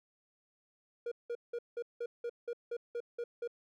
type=tone bursts; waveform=triangle; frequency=474.6 Hz; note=A#4; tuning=31 cents sharp; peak=-33 dBFS; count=11; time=1.06-3.476 s; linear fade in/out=5 ms; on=56 ms; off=180 ms; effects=none